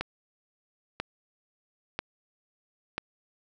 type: click train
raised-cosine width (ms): 0.3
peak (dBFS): -14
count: 4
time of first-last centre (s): 0.01-2.98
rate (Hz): 1.01
effects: none